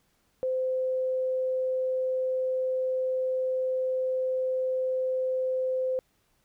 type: tone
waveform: sine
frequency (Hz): 516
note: C5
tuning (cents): -24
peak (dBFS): -25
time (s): 0.43-5.99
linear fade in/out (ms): 0
effects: pink hiss -70 dBFS RMS until 6.44 s